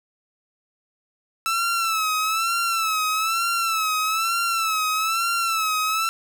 sawtooth tone with vibrato, 1318.5 Hz, E6, in tune, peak -17 dBFS, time 1.46-6.09 s, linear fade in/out 0 ms, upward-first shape sine, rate 1.1 Hz, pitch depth 74 cents each way, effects none

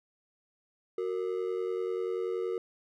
triangle ring-modulated tone, 415.3 Hz, G#4, in tune, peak -25 dBFS, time 0.98-2.58 s, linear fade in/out 2 ms, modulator 45.2 Hz, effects none

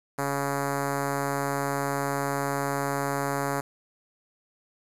5% pulse tone with notch filter, 140 Hz, C#3, 18 cents sharp, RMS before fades -28 dBFS, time 0.18-3.61 s, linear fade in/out 10 ms, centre 3400 Hz, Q 0.57, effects resampled to 32000 Hz + 8-bit

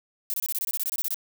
violet noise bursts, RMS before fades -28 dBFS, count 14, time 0.3-1.144 s, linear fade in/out 0 ms, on 38 ms, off 24 ms, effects none

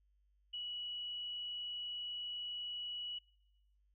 sine tone, 2933 Hz, F#7, 16 cents flat, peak -40 dBFS, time 0.53-3.19 s, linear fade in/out 10 ms, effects noise-tail reverb RT60 0.9 s tail -24 dB re dry + added 50 Hz sine -70 dBFS peak until 3.94 s

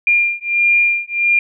sine beating tone pair, 2400 / 2401.5 Hz, D7 / D7, +37 / +38 cents, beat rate 1.5 Hz, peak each -15 dBFS, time 0.07-1.39 s, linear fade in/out 2 ms, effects none

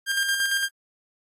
sawtooth tone with tremolo, 1600 Hz, G6, 35 cents sharp, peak -17 dBFS, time 0.06-0.69 s, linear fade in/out 50 ms, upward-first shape square, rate 8.8 Hz, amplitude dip 40%, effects AAC 48 kbps

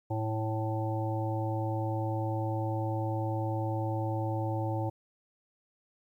harmonic tone, 110 Hz, A2, in tune, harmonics 1 / 3 / 5 / 7 / 8, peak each -31 / -36 / -38 / -39 / -40 dBFS, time 0.1-4.9 s, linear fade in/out 10 ms, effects 11-bit

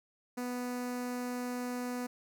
sawtooth tone with notch filter, 246.9 Hz, B3, in tune, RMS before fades -37 dBFS, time 0.37-2.07 s, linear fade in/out 10 ms, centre 3300 Hz, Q 1.5, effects none

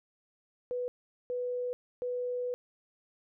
sine tone bursts at uneven times, 493.9 Hz, B4, in tune, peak -31 dBFS, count 3, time 0.71-0.88 / 1.3-1.73 / 2.02-2.54 s, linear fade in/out 0 ms, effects none

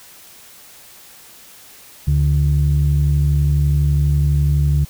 sine tone pair together, 72.05 / 144.1 Hz, D2 / D3, -33 / -33 cents, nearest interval octave, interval 1200 cents, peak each -14 dBFS, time 2.07-4.85 s, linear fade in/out 10 ms, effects tanh soft clip ceiling -7 dBFS + white hiss -43 dBFS RMS until 4.89 s

